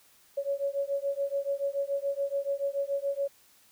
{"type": "beating tone pair", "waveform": "sine", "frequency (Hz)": [555, 562], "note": ["C#5", "C#5"], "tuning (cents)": [2, 24], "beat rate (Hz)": 7, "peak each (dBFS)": [-31, -31], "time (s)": [0.37, 3.28], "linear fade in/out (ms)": 10, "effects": ["white hiss -61 dBFS RMS until 3.71 s"]}